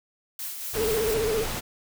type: noise with tremolo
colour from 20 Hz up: blue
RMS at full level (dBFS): -33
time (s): 0.39-1.14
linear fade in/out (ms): 2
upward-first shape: sine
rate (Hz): 4.4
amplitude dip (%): 40
type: noise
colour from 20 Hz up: pink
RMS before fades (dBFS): -31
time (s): 0.73-1.61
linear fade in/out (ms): 20
type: tone with vibrato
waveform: sine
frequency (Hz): 440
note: A4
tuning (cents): 0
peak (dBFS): -23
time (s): 0.74-1.46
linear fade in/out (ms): 50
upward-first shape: square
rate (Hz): 15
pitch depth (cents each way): 62
effects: none